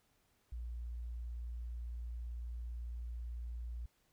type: tone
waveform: sine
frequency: 59 Hz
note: A#1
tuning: 22 cents sharp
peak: -40 dBFS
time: 0.52-3.86 s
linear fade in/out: 5 ms
effects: pink hiss -75 dBFS RMS until 4.12 s